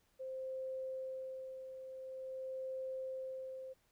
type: tone with tremolo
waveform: sine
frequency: 523.3 Hz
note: C5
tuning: in tune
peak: -39 dBFS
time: 0.19-3.74 s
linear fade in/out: 20 ms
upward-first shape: sine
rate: 0.47 Hz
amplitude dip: 55%
effects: pink hiss -75 dBFS RMS until 3.91 s